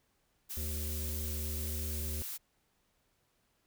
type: noise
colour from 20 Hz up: blue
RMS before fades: -41 dBFS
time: 0.49-2.38 s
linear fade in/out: 20 ms
type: harmonic tone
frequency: 75.5 Hz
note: D2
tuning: 48 cents sharp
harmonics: 1 / 3 / 5 / 7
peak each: -36 / -48 / -51 / -56 dBFS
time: 0.57-2.22 s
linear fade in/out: 0 ms
effects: pink hiss -75 dBFS RMS until 3.66 s